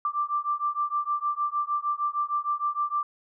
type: beating tone pair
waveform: sine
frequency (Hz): 1174.7 / 1181.2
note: D6 / D6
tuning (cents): 0 / +10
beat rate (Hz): 6.5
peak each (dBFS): -28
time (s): 0.05-3.03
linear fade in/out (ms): 2
effects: none